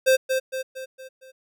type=tone with echo; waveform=square; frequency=523.3 Hz; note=C5; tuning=in tune; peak=-15 dBFS; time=0.06-0.17 s; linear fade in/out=20 ms; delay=230 ms; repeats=5; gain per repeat=-6 dB; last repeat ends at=1.32 s; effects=none